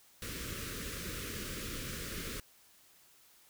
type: band-stop noise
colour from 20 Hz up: pink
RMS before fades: -41 dBFS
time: 0.22-2.4 s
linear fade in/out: 2 ms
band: 540 to 1200 Hz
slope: 48 dB/octave
effects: white hiss -63 dBFS RMS until 3.49 s